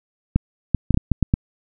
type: clicks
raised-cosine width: 5 ms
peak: -3 dBFS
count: 8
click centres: 0.36 / 0.747 / 0.907 / 0.944 / 0.974 / 1.117 / 1.227 / 1.339 s
effects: none